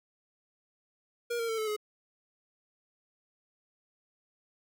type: tone with pitch steps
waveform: square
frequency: 474.5 / 461 / 447.9 / 435.1 / 422.7 Hz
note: A#4 / A#4 / A4 / A4 / G#4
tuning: +31 / -19 / +31 / -19 / +31 cents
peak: -31 dBFS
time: 1.3-1.765 s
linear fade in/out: 10 ms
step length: 93 ms
effects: none